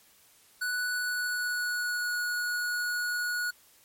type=tone with pitch glide; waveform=square; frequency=1480 to 1456.3 Hz; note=F#6 to F#6; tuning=0 to -28 cents; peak=-29 dBFS; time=0.61-3.51 s; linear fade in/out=10 ms; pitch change=-28 cents; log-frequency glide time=0.92-2.18 s; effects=white hiss -60 dBFS RMS until 3.84 s + MP3 64 kbps